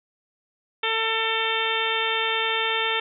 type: harmonic tone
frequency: 447.6 Hz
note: A4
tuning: 30 cents sharp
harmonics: 1 / 2 / 3 / 4 / 5 / 6 / 7 / 8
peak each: -30 / -30 / -30 / -30 / -30 / -30 / -30 / -30 dBFS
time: 0.83-3 s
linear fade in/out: 5 ms
effects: none